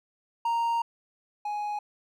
triangle tone pair in turn, 930 / 833.1 Hz, A#5 / G#5, -4 / +5 cents, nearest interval major second, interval 191 cents, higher first, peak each -22 / -27 dBFS, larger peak first, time 0.45-0.82 / 1.45-1.79 s, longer first, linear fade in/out 5 ms, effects none

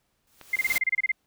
white noise with exponential growth, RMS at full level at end -28 dBFS, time 0.27-0.78 s, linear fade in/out 2 ms, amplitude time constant 110 ms
clicks, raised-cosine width 0.3 ms, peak -27 dBFS, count 3, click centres 0.413 / 0.568 / 0.696 s
sine tone bursts, 2093 Hz, C7, in tune, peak -20 dBFS, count 11, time 0.53-1.118 s, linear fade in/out 5 ms, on 28 ms, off 28 ms
effects pink hiss -73 dBFS RMS until 1.26 s

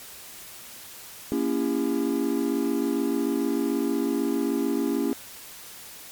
triangle chord, A# diminished seventh, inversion none, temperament just, 233.1 / 279.7 / 335.6 / 402.8 Hz, A#3 / C#4 / E4 / G4, 0 / +16 / +31 / +47 cents, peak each -27 / -24 / -27 / -28 dBFS, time 1.32-5.13 s, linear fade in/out 0 ms, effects white hiss -43 dBFS RMS until 6.11 s + MP3 96 kbps

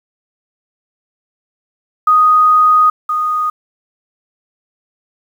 sine tone pair in turn, 1244.5 / 1237.8 Hz, D#6 / D#6, 0 / -9 cents, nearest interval unison, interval 9 cents, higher first, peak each -6 / -13 dBFS, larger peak first, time 2.07-2.9 / 3.09-3.5 s, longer first, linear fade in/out 5 ms, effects 7-bit

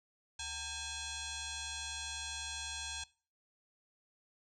sine tone with frequency modulation, 1600 Hz, G6, 35 cents sharp, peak -39 dBFS, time 0.39-3.04 s, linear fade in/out 5 ms, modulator 836 Hz, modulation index 7.4, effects noise-tail reverb RT60 0.4 s tail -22 dB re dry

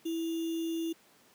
sine tone with sample-and-hold, 329.6 Hz, E4, in tune, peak -30 dBFS, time 0.05-0.93 s, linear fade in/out 10 ms, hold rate 3150 Hz, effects pink hiss -62 dBFS RMS until 1.34 s + high-pass 200 Hz 12 dB/octave

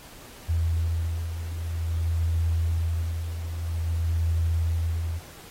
sine beating tone pair, 82.41 / 82.92 Hz, E2 / E2, 0 / +11 cents, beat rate 0.51 Hz, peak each -31 / -24 dBFS, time 0.48-5.2 s, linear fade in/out 20 ms, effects pink hiss -47 dBFS RMS until 5.5 s + AAC 48 kbps

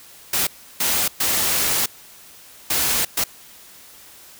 white noise bursts at uneven times, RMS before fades -20 dBFS, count 5, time 0.33-0.47 / 0.8-1.08 / 1.2-1.86 / 2.7-3.05 / 3.17-3.24 s, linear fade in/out 5 ms, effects white hiss -45 dBFS RMS until 4.39 s

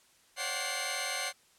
10% pulse tone cluster, 536 / 579 / 726 / 764 / 2091 Hz, C5 / D5 / F#5 / G5 / C7, +42 / -25 / -33 / -45 / -2 cents, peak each -33 / -33 / -31 / -32 / -26 dBFS, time 0.36-1.33 s, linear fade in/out 50 ms, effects white hiss -64 dBFS RMS until 1.58 s + low-pass 10000 Hz 12 dB/octave

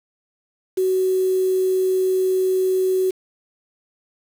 sine tone with quantisation, 374.3 Hz, F#4, 20 cents sharp, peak -16 dBFS, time 0.77-3.11 s, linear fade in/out 10 ms, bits 6, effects none

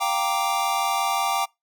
square chord, G minor seventh, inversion third, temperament equal, 698.5 / 784 / 932.3 / 1174.7 Hz, F5 / G5 / Bb5 / D6, 0 / 0 / 0 / 0 cents, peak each -31 / -26 / -29 / -27 dBFS, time 0-1.46 s, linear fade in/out 20 ms, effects noise-tail reverb RT60 0.2 s tail -24 dB re dry

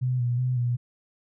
sine tone with vibrato, 124 Hz, B2, 7 cents sharp, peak -22 dBFS, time 0.01-0.77 s, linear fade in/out 20 ms, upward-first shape square, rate 2.7 Hz, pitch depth 37 cents each way, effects none

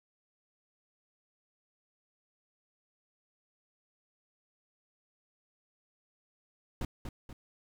brown noise with echo, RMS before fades -34 dBFS, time 6.81-6.85 s, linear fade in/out 2 ms, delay 240 ms, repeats 2, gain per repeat -6 dB, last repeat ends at 7.33 s, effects none

